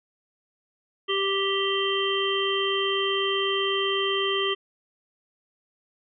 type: harmonic tone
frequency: 392 Hz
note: G4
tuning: in tune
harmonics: 1 / 3 / 5 / 7 / 8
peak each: -26 / -30 / -33 / -34 / -27 dBFS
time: 1.08-4.55 s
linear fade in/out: 20 ms
effects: none